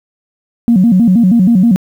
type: tone with vibrato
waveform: sine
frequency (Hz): 207.7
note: G#3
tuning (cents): 0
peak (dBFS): -4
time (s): 0.68-1.76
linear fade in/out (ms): 0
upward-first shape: square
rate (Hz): 6.3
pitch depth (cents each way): 210
effects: tanh soft clip ceiling 0 dBFS + 7-bit